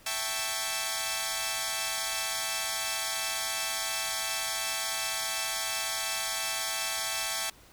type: chord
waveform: 5% pulse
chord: A dominant seventh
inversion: second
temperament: equal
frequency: 659.3 / 784 / 880 / 1108.7 Hz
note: E5 / G5 / A5 / C#6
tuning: 0 / 0 / 0 / 0 cents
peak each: -24 dBFS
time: 0.06-7.5 s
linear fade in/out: 5 ms
effects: pink hiss -56 dBFS RMS until 7.72 s